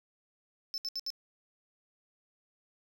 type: tone bursts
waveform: triangle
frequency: 5274 Hz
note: E8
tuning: in tune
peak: -32 dBFS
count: 4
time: 0.74-1.103 s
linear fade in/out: 0 ms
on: 39 ms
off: 69 ms
effects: none